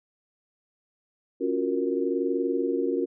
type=chord; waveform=sine; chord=Gb major seventh; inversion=second; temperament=equal; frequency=277.2 / 349.2 / 370 / 466.2 Hz; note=Db4 / F4 / Gb4 / Bb4; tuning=0 / 0 / 0 / 0 cents; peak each=-29 dBFS; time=1.4-3.06 s; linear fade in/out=20 ms; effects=none